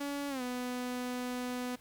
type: tone with pitch glide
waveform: sawtooth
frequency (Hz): 283.9 to 248.6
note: C#4 to B3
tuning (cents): +41 to +12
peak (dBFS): -31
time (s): 0-1.76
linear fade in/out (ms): 10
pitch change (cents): -229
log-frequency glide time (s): 0.29-0.42
effects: pink hiss -61 dBFS RMS until 1.8 s